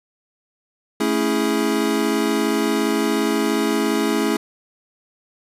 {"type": "chord", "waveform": "square", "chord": "A major seventh", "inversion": "none", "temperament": "equal", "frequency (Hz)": [220, 277.2, 329.6, 415.3], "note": ["A3", "C#4", "E4", "G#4"], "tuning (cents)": [0, 0, 0, 0], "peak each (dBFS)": -24, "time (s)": [1, 4.37], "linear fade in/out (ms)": 5, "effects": ["resampled to 32000 Hz", "9-bit"]}